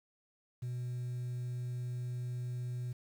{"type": "tone", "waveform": "sine", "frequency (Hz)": 123.47, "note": "B2", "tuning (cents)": 0, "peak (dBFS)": -33, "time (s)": [0.62, 2.93], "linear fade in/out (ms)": 10, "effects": ["tanh soft clip ceiling -35 dBFS", "10-bit"]}